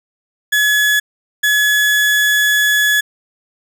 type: tone pair in turn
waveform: 35% pulse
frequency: 1700 / 1700 Hz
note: G#6 / G#6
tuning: +40 / +40 cents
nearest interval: unison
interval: 0 cents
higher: neither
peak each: -9 dBFS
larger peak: neither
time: 0.52-1 / 1.43-3.01 s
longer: second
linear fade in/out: 10 ms
effects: none